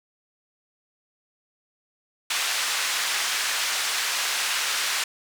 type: band-pass noise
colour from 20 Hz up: pink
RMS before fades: -26 dBFS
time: 2.3-5.04 s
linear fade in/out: 5 ms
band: 1500 to 8500 Hz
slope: 12 dB/octave
effects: none